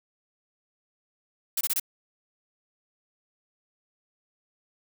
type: noise bursts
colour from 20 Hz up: blue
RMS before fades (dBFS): -26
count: 4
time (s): 1.57-1.798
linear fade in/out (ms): 5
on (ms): 39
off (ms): 24
effects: none